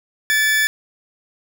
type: tone pair together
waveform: 40% pulse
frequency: 1741 / 2298 Hz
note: A6 / D7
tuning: -19 / -38 cents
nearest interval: perfect fourth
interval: 481 cents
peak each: -14 / -26 dBFS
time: 0.3-0.67 s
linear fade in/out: 0 ms
effects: none